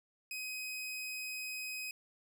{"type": "tone", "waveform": "sawtooth", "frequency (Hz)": 2520, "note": "D#7", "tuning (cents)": 21, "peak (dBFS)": -36, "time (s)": [0.31, 1.91], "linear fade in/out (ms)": 2, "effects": []}